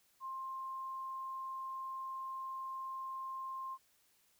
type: tone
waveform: sine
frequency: 1057 Hz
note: C6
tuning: 17 cents sharp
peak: -40 dBFS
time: 0.2-3.78 s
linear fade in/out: 50 ms
effects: white hiss -72 dBFS RMS until 4.39 s